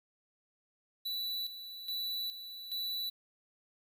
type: tone with tremolo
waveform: square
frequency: 3957 Hz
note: B7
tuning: 3 cents sharp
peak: -35 dBFS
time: 1.05-3.1 s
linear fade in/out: 10 ms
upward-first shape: square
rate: 1.2 Hz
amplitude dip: 65%
effects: 11-bit